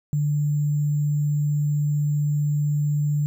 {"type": "tone with sample-and-hold", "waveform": "sine", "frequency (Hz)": 147.4, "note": "D3", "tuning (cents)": 7, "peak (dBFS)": -19, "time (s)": [0.13, 3.26], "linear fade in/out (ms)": 0, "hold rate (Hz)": 7350, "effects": []}